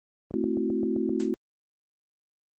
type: click train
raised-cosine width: 2 ms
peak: -23 dBFS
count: 7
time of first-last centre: 0.31-1.093 s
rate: 7.66 Hz
type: chord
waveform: sine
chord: F# half-diminished seventh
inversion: first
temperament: equal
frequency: 220 / 261.6 / 329.6 / 370 Hz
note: A3 / C4 / E4 / F#4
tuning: 0 / 0 / 0 / 0 cents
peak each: -30 dBFS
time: 0.34-1.34 s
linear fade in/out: 0 ms
type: noise with exponential decay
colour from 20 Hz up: white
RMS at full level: -36 dBFS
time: 1.2-1.35 s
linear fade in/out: 0 ms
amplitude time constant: 32 ms
effects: high-pass 80 Hz 12 dB/octave + Opus 24 kbps